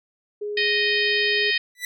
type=tone; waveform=sine; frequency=415.3 Hz; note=G#4; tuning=in tune; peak=-26 dBFS; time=0.41-1.51 s; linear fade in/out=10 ms
type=harmonic tone; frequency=622.3 Hz; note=D#5; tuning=in tune; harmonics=3 / 4 / 5 / 6 / 7 / 8; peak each=-23 / -25 / -27 / -29 / -30 / -31 dBFS; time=0.57-1.58 s; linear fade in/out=5 ms
type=tone with exponential growth; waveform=sawtooth; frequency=1975.5 Hz; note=B6; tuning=in tune; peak=-20 dBFS; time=1.75-1.85 s; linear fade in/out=2 ms; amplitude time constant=21 ms
effects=none